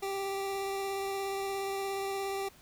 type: tone with vibrato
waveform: 25% pulse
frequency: 392 Hz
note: G4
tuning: in tune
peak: -29 dBFS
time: 0.02-2.49 s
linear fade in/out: 10 ms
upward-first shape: sine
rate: 17 Hz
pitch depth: 11 cents each way
effects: pink hiss -58 dBFS RMS until 2.61 s